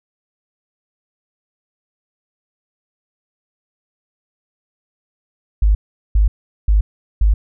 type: tone bursts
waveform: sine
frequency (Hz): 51.6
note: G#1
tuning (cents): -10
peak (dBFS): -9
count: 4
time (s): 5.62-7.34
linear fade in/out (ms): 5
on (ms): 130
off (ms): 400
effects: none